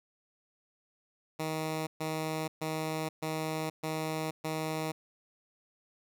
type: tone bursts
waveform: 10% pulse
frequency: 157.6 Hz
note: D#3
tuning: 23 cents sharp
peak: -24 dBFS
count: 6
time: 1.39-4.92 s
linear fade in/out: 10 ms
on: 480 ms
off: 130 ms
effects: none